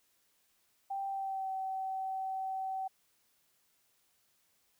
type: tone with pitch glide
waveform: sine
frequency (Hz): 784 to 764.3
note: G5 to G5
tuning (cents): 0 to -44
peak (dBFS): -34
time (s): 0.9-2.88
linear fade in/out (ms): 10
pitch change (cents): -44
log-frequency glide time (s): 1.07-1.51
effects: white hiss -73 dBFS RMS until 4.79 s